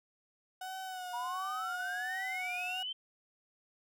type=tone with vibrato; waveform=35% pulse; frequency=740 Hz; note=F#5; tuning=in tune; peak=-38 dBFS; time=0.61-2.83 s; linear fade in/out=5 ms; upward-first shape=sine; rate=1.4 Hz; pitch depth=45 cents each way
type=exponential sweep; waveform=sine; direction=up; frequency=943 to 3136 Hz; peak=-36 dBFS; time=1.13-2.93 s; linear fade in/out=10 ms
effects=none